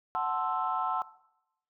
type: chord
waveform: sine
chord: F# half-diminished seventh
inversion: none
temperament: equal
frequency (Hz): 740 / 880 / 1046.5 / 1318.5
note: F#5 / A5 / C6 / E6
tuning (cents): 0 / 0 / 0 / 0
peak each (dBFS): -33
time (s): 0.15-1.02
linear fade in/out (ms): 0
effects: noise-tail reverb RT60 0.8 s tail -18 dB re dry + tanh soft clip ceiling -18 dBFS